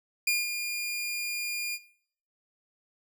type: tone with ADSR envelope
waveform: sawtooth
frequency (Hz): 2417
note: D7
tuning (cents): +49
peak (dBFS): -19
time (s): 0.27-1.79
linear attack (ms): 5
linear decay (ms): 190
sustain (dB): -8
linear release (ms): 51
effects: noise-tail reverb RT60 0.6 s tail -19 dB re dry